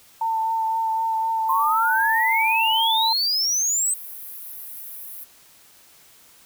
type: tone with vibrato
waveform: sine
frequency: 896 Hz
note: A5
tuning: 31 cents sharp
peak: -20 dBFS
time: 0.21-3.13 s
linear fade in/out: 5 ms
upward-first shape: sine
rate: 3.9 Hz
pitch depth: 16 cents each way
type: high-pass noise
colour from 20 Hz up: pink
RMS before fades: -37 dBFS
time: 1.48-5.25 s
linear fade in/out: 20 ms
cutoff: 11000 Hz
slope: 48 dB/octave
type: exponential sweep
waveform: sine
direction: up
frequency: 1036 to 8300 Hz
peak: -19 dBFS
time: 1.49-3.94 s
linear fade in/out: 5 ms
effects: white hiss -52 dBFS RMS until 6.45 s